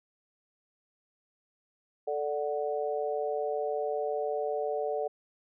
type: chord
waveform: sine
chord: D major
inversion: second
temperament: equal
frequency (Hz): 440 / 587.3 / 740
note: A4 / D5 / F#5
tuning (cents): 0 / 0 / 0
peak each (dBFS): -32 / -33 / -35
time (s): 2.07-5.08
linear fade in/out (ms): 10
effects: none